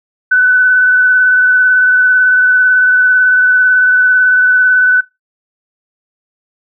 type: tone with vibrato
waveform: sine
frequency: 1500 Hz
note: F#6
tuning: 23 cents sharp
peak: -5 dBFS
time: 0.31-5.01 s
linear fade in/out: 10 ms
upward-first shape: square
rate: 18 Hz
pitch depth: 12 cents each way
effects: noise-tail reverb RT60 0.2 s tail -21 dB re dry